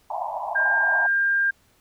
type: band-pass noise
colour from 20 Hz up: pink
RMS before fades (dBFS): -29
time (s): 0.1-1.07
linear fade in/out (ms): 5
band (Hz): 640 to 1000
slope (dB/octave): 96
type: tone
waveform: sine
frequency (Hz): 1600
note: G6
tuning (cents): +35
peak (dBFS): -18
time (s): 0.55-1.51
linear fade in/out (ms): 10
effects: pink hiss -61 dBFS RMS until 1.8 s